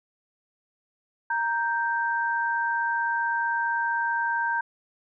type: tone pair together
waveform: sine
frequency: 932.3 / 1567.9 Hz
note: A#5 / G6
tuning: 0 / 0 cents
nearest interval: major sixth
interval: 900 cents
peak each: -26 dBFS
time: 1.3-4.61 s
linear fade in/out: 5 ms
effects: none